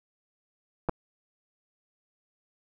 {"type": "clicks", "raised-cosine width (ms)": 1, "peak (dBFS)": [-14, -13], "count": 2, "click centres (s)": [0.888, 0.894], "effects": []}